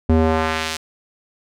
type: tone with band-pass filter sweep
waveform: square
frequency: 79.8 Hz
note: D#2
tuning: 44 cents sharp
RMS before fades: -18 dBFS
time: 0.09-0.77 s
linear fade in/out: 5 ms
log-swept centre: 230 to 5600 Hz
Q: 0.74
effects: none